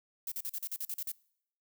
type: noise bursts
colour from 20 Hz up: violet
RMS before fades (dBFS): -37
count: 10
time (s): 0.27-1.118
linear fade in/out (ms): 2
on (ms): 47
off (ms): 42
effects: noise-tail reverb RT60 0.7 s tail -24 dB re dry